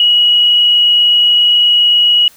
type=tone with frequency modulation; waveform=sine; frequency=2911 Hz; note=F#7; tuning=29 cents flat; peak=-6 dBFS; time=0-2.28 s; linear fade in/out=2 ms; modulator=27.5 Hz; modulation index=0.57; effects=white hiss -44 dBFS RMS until 2.36 s